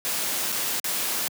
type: noise with dropouts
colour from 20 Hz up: white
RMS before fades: -27 dBFS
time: 0.05-1.28 s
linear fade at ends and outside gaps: 0 ms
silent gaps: 0.52-0.525 / 0.798-0.843 s
effects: high-pass 150 Hz 12 dB/octave